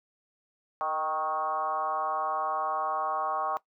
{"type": "tone with frequency modulation", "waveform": "sine", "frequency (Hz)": 940, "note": "A#5", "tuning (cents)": 14, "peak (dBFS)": -27, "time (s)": [0.81, 3.57], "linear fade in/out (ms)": 0, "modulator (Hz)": 160, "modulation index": 1.9, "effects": ["noise-tail reverb RT60 0.1 s tail -18 dB re dry"]}